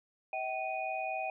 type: tone cluster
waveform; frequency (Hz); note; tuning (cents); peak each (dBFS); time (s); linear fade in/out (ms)
sine; 641 / 765 / 2474; E5 / G5 / D#7; -49 / -42 / -10; -38 / -36 / -39; 0.33-1.3; 2
effects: none